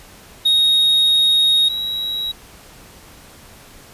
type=tone pair in turn; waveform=triangle; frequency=3748 / 3860 Hz; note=A#7 / B7; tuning=+9 / -40 cents; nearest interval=minor second; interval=51 cents; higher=second; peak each=-10 / -19 dBFS; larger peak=first; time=0.45-1.69 / 1.69-2.32 s; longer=first; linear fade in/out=10 ms; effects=pink hiss -43 dBFS RMS until 3.93 s + resampled to 32000 Hz